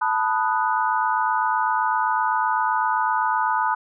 sine chord, B dominant seventh, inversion third, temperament equal, 880 / 987.8 / 1244.5 / 1480 Hz, A5 / B5 / D#6 / F#6, 0 / 0 / 0 / 0 cents, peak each -23 / -23 / -26 / -27 dBFS, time 0.01-3.75 s, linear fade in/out 10 ms, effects none

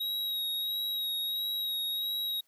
square tone with vibrato, 3809 Hz, A#7, 37 cents sharp, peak -31 dBFS, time 0-2.41 s, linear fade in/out 10 ms, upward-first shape sine, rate 1.5 Hz, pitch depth 21 cents each way, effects white hiss -71 dBFS RMS until 2.47 s + high-pass 60 Hz 12 dB/octave

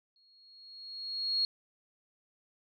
sine tone with exponential growth, 4300 Hz, C8, 47 cents sharp, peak -25 dBFS, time 0.16-1.45 s, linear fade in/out 1 ms, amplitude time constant 280 ms, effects none

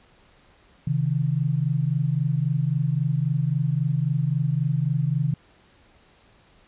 sine tone pair together, 133.3 / 157.03 Hz, C3 / D#3, +33 / +16 cents, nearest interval minor third, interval 283 cents, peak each -23 dBFS, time 0.87-5.34 s, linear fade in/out 5 ms, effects pink hiss -57 dBFS RMS until 6.67 s + resampled to 8000 Hz

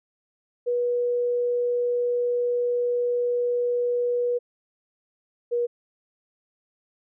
sine tone pair in turn, 485.5 / 478.8 Hz, B4 / A#4, -30 / +46 cents, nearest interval unison, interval 24 cents, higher first, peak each -21 dBFS, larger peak neither, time 0.66-4.39 / 5.51-5.67 s, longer first, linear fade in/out 20 ms, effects none

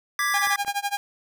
square chord, G# diminished, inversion second, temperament equal, 1174.7 / 1661.2 / 1975.5 Hz, D6 / G#6 / B6, 0 / 0 / 0 cents, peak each -27 dBFS, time 0.19-0.56 s, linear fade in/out 2 ms
sawtooth tone with tremolo, 809 Hz, G#5, 46 cents flat, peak -18 dBFS, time 0.34-0.97 s, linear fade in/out 0 ms, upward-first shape sine, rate 12 Hz, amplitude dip 95%
clicks, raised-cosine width 0.5 ms, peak -24 dBFS, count 3, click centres 0.472 / 0.648 / 0.68 s
effects none

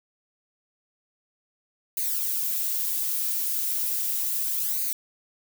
violet noise with flanger, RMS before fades -27 dBFS, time 1.97-4.93 s, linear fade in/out 2 ms, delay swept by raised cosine 0.45 to 6.35 ms, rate 0.35 Hz, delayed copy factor +0.65, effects none

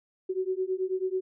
sine beating tone pair, 370 / 379.2 Hz, F#4 / F#4, 0 / +43 cents, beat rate 9.2 Hz, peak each -30 dBFS, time 0.29-1.21 s, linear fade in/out 10 ms, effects none

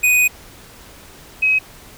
square / sine tone pair in turn, 2489 / 2543 Hz, D#7 / D#7, 0 / +37 cents, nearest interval unison, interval 37 cents, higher second, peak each -12 dBFS, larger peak neither, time 0.03-0.28 / 1.42-1.59 s, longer first, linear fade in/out 10 ms, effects pink hiss -42 dBFS RMS until 1.97 s

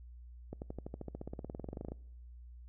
accelerating click train, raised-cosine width 2 ms, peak -28 dBFS, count 25, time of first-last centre 0.53-1.92 s, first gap 89 ms, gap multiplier 0.96, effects noise-tail reverb RT60 0.9 s tail -25 dB re dry + added 60 Hz sine -49 dBFS peak until 2.68 s

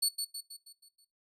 25% pulse tone with echo, 4435 Hz, C#8, in tune, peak -21 dBFS, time 0.02-0.09 s, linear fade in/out 10 ms, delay 160 ms, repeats 6, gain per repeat -6 dB, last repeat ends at 1.05 s, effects noise-tail reverb RT60 0.2 s tail -17 dB re dry

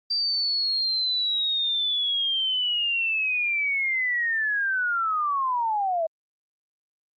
sine linear sweep, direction down, 4699 to 630 Hz, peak -22 dBFS, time 0.1-6.07 s, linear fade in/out 10 ms, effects Opus 32 kbps

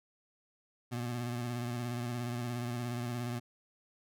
25% pulse tone with vibrato, 120.8 Hz, B2, 38 cents flat, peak -31 dBFS, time 0.91-3.4 s, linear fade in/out 20 ms, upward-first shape sine, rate 17 Hz, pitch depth 43 cents each way, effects none

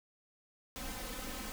pink noise with comb filter, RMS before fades -42 dBFS, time 0.76-1.52 s, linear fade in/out 0 ms, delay 3.9 ms, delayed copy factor +0.95, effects none

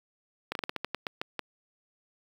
slowing click train, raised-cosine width 0.3 ms, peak -15 dBFS, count 11, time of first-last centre 0.52-1.393 s, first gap 32 ms, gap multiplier 1.21, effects high-pass 150 Hz 12 dB/octave + 7-bit

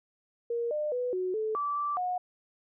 sine tone with pitch steps, 470.1 / 602 / 494.9 / 368.4 / 435.1 / 1160 / 1167 / 726 Hz, A#4 / D5 / B4 / F#4 / A4 / D6 / D6 / F#5, +15 / +43 / +4 / -7 / -19 / -22 / -11 / -33 cents, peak -28 dBFS, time 0.5-2.18 s, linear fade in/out 5 ms, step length 210 ms, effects none

